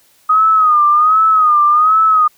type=tone with vibrato; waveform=sine; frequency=1244.5 Hz; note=D#6; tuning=in tune; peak=-7 dBFS; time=0.29-2.28 s; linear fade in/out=10 ms; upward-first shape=sine; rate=1.3 Hz; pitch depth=85 cents each way; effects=white hiss -52 dBFS RMS until 2.37 s